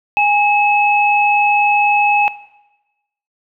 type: tone pair together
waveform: sine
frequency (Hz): 824 / 2584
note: G#5 / E7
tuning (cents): -14 / -35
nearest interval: octave + minor sixth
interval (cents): 1979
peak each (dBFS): -13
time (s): 0.17-2.28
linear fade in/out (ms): 0
effects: noise-tail reverb RT60 1.0 s tail -17 dB re dry